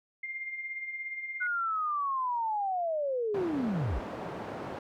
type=tone with tremolo; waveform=sine; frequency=2109 Hz; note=C7; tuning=13 cents sharp; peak=-33 dBFS; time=0.23-1.47 s; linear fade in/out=5 ms; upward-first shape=sine; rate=17 Hz; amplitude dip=50%
type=linear sweep; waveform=sine; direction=down; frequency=1483 to 41.2 Hz; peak=-28 dBFS; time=1.4-4 s; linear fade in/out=20 ms
type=band-pass noise; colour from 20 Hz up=white; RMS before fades=-39 dBFS; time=3.34-4.79 s; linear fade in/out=5 ms; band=100 to 750 Hz; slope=12 dB/octave
effects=none